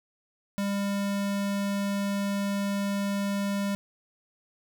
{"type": "tone", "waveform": "square", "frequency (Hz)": 200, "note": "G3", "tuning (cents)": 35, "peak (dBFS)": -27, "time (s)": [0.58, 3.75], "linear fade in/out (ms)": 0, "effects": []}